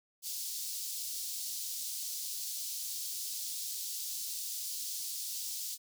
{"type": "high-pass noise", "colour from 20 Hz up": "pink", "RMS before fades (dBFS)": -39, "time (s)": [0.22, 5.78], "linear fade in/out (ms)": 50, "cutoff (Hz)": 4400, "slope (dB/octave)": 24, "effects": []}